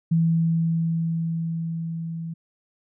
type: tone with level ramp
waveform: sine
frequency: 164.81 Hz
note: E3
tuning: in tune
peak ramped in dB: -16 to -29 dBFS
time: 0.11-2.34 s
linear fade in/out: 10 ms
effects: none